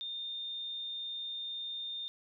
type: tone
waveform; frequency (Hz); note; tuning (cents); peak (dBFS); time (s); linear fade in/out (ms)
sine; 3631; A#7; -46; -37; 0.01-2.08; 0
effects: none